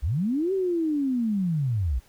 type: linear two-way sweep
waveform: sine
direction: up then down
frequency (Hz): 53.5 to 392 to 53.8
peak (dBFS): -22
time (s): 0.02-2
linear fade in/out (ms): 20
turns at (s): 0.53
effects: pink hiss -58 dBFS RMS until 2.08 s